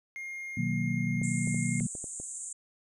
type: tone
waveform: triangle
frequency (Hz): 2129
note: C7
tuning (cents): +30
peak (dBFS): -35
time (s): 0.16-1.8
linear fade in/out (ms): 0
type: chord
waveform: sine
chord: B major seventh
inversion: none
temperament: equal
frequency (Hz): 123.47 / 155.56 / 185 / 233.1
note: B2 / D#3 / F#3 / A#3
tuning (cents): 0 / 0 / 0 / 0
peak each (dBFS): -33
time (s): 0.57-1.87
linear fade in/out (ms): 5
type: clicks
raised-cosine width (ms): 2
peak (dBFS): -30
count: 7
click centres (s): 1.216 / 1.474 / 1.545 / 1.807 / 1.952 / 2.042 / 2.2
type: band-pass noise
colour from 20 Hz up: pink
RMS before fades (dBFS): -40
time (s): 1.23-2.53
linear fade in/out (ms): 5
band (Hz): 6900 to 9000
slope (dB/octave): 96
effects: none